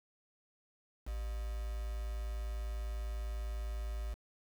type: tone with quantisation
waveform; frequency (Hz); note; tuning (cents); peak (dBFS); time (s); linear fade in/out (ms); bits
sine; 55; A1; 0; -36; 1.06-4.15; 20; 8
effects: none